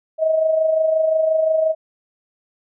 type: tone with amplitude modulation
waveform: sine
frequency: 636 Hz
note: D#5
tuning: 38 cents sharp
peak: -12 dBFS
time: 0.18-1.75 s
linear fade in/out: 50 ms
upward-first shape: sine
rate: 25.7 Hz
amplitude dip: 50%
effects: none